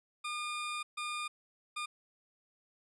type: tone bursts at uneven times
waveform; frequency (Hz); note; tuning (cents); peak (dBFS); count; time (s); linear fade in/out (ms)
20% pulse; 1212; D#6; -46; -31; 3; 0.24-0.83 / 0.97-1.28 / 1.76-1.86; 10
effects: resampled to 22050 Hz